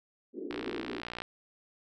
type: band-pass noise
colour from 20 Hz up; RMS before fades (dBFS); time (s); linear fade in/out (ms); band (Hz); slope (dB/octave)
white; -39; 0.33-1.02; 50; 250 to 410; 48
type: click train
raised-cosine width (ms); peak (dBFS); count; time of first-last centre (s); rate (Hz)
0.3; -22; 43; 0.51-1.219; 59.2
effects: none